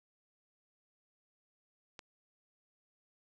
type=click; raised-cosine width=0.2 ms; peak=-29 dBFS; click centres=1.992 s; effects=none